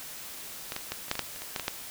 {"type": "clicks", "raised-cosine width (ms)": 0.2, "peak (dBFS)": [-16, -15, -14, -27, -9, -17, -10, -25, -22, -13, -15, -10], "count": 12, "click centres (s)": [0.721, 0.764, 0.92, 1.083, 1.114, 1.154, 1.193, 1.361, 1.42, 1.562, 1.597, 1.681], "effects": ["white hiss -42 dBFS RMS until 1.9 s"]}